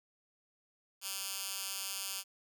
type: tone with high-pass filter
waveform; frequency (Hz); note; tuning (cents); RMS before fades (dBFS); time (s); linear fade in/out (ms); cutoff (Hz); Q
10% pulse; 194.7; G3; -12; -40; 1.01-2.24; 50; 3900; 0.55
effects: 10-bit